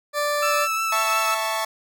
20% pulse tone, 587.3 Hz, D5, in tune, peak -16 dBFS, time 0.13-0.68 s, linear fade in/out 50 ms
30% pulse tone with vibrato, 1318.5 Hz, E6, in tune, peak -19 dBFS, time 0.42-1.35 s, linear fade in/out 10 ms, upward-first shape triangle, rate 5.5 Hz, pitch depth 19 cents each way
sawtooth chord, A major, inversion second, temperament equal, 659.3 / 880 / 1108.7 Hz, E5 / A5 / C#6, 0 / 0 / 0 cents, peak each -24 / -23 / -24 dBFS, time 0.92-1.65 s, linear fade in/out 5 ms
effects none

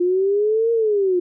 sine linear two-way sweep, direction up then down, 349.2 to 466.2 to 349.7 Hz, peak -15 dBFS, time 0-1.2 s, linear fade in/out 10 ms, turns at 0.72 s, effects none

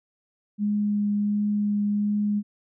sine tone with vibrato, 206.7 Hz, G#3, 8 cents flat, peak -21 dBFS, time 0.58-2.43 s, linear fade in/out 50 ms, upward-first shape triangle, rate 1.4 Hz, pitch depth 10 cents each way, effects none

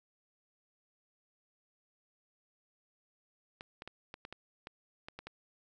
clicks, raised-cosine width 0.3 ms, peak -28 dBFS, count 10, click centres 3.609 / 3.821 / 3.876 / 4.141 / 4.251 / 4.326 / 4.671 / 5.085 / 5.19 / 5.27 s, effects none

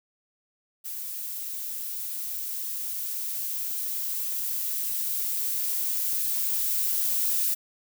violet noise with level ramp, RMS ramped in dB -35 to -25 dBFS, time 0.84-7.55 s, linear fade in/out 20 ms, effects none

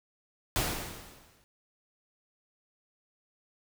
pink noise with exponential decay, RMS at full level -27 dBFS, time 0.56-1.44 s, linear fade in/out 0 ms, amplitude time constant 190 ms, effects none

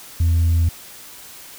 sine tone, 83.4 Hz, E2, 21 cents sharp, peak -11 dBFS, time 0.2-0.69 s, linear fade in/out 5 ms, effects tanh soft clip ceiling -12 dBFS + white hiss -40 dBFS RMS until 1.58 s

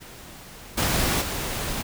pink noise with level steps, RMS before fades -43 / -23 / -29 dBFS, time 0-1.83 s, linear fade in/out 20 ms, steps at 0.77 / 1.21 s, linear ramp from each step 10 ms, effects none

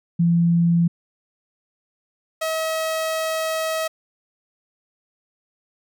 sine / sawtooth tone pair in turn, 170 / 640.2 Hz, F3 / D#5, -46 / +49 cents, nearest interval octave + major seventh, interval 2295 cents, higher second, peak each -14 / -18 dBFS, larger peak first, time 0.19-0.88 / 2.41-3.88 s, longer second, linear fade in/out 10 ms, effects none

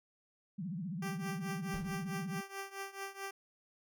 sine tone with vibrato, 177.3 Hz, F3, 26 cents sharp, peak -37 dBFS, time 0.58-2.41 s, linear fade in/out 10 ms, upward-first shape triangle, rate 15 Hz, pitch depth 300 cents each way
10% pulse tone with tremolo, 392 Hz, G4, in tune, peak -30 dBFS, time 1.02-3.31 s, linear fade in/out 5 ms, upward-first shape triangle, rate 4.6 Hz, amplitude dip 90%
brown noise with exponential decay, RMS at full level -42 dBFS, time 1.74-2.19 s, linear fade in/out 1 ms, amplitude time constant 97 ms
effects none

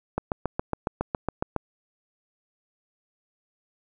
click train, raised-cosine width 1 ms, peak -11 dBFS, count 11, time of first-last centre 0.18-1.563 s, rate 7.23 Hz, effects none

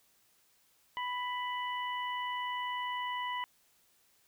harmonic tone, 990 Hz, B5, 4 cents sharp, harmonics 1 / 2 / 3, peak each -35 / -40 / -43 dBFS, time 0.97-3.44 s, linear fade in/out 0 ms, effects white hiss -69 dBFS RMS until 4.27 s

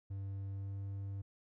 triangle tone with pitch glide, 98 to 98.62 Hz, G2 to G2, 0 to +11 cents, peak -37 dBFS, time 0.1-1.22 s, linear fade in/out 10 ms, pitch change +11 cents, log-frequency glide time 0.54-0.78 s, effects none

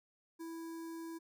square tone with notch filter, 329.6 Hz, E4, in tune, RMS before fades -45 dBFS, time 0.39-1.19 s, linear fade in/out 20 ms, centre 2900 Hz, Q 0.69, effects none

